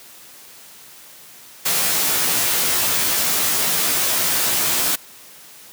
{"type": "noise with comb filter", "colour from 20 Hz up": "white", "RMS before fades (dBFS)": -19, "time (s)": [1.65, 4.96], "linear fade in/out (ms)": 10, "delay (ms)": 15, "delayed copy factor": -1, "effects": ["white hiss -43 dBFS RMS until 5.72 s", "high-pass 100 Hz 12 dB/octave"]}